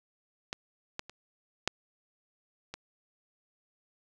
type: clicks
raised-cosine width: 0.2 ms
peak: -17 / -17 / -28 / -9 / -22 dBFS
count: 5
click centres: 0.529 / 0.994 / 1.096 / 1.676 / 2.74 s
effects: none